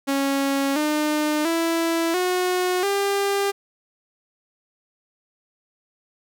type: tone with pitch steps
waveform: sawtooth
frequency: 275.6 / 302.3 / 331.6 / 363.7 / 398.9 Hz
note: C#4 / D#4 / E4 / F#4 / G4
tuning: -10 / -50 / +10 / -30 / +30 cents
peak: -16 dBFS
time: 0.07-3.52 s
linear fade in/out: 20 ms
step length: 690 ms
effects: none